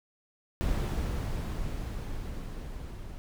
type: noise with level ramp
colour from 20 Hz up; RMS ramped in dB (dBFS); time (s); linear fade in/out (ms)
brown; -28 to -42; 0.61-3.18; 0
effects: none